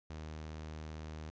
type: tone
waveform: sawtooth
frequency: 77.78 Hz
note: D#2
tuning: in tune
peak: -39 dBFS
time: 0.1-1.3 s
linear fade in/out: 0 ms
effects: resampled to 16000 Hz + 13-bit

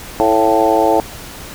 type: harmonic tone with a mistuned harmonic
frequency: 110 Hz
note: A2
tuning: in tune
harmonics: 3 / 4 / 5 / 6 / 7 / 8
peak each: -17 / -17 / -17 / -17 / -17 / -17 dBFS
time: 0.2-1 s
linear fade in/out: 0 ms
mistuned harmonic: 6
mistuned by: +31 cents
effects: pink hiss -32 dBFS RMS until 1.54 s

